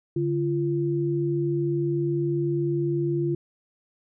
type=tone pair together; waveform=sine; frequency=144.42 / 343.5 Hz; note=D3 / F4; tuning=-29 / -29 cents; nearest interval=octave + minor third; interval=1500 cents; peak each=-26 / -24 dBFS; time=0.16-3.35 s; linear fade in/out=5 ms; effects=none